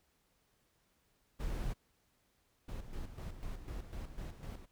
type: noise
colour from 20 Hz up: brown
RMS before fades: -37 dBFS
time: 1.39-1.74 s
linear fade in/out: 20 ms
type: noise with tremolo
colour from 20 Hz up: brown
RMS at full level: -42 dBFS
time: 2.68-4.66 s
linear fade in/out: 10 ms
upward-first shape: square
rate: 4 Hz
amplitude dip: 60%
effects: pink hiss -75 dBFS RMS until 4.71 s